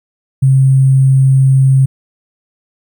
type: tone with sample-and-hold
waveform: sine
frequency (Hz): 133.5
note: C3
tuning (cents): +35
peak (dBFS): -5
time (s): 0.42-1.86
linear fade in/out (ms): 10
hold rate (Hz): 8820
effects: none